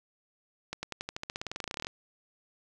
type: accelerating click train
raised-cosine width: 0.2 ms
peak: -18 dBFS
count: 23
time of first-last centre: 0.73-1.869 s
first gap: 100 ms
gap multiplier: 0.93
effects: none